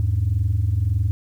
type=tone pair together; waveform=sine; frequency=82.41 / 104.16 Hz; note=E2 / G#2; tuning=0 / +6 cents; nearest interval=major third; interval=406 cents; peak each=-20 / -18 dBFS; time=0-1.11 s; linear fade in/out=0 ms; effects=tanh soft clip ceiling -13 dBFS + 9-bit